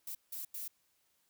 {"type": "noise bursts at uneven times", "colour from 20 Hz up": "violet", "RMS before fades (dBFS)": -42, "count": 3, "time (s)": [[0.07, 0.15], [0.32, 0.45], [0.54, 0.68]], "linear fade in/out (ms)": 5, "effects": ["white hiss -75 dBFS RMS until 1.29 s"]}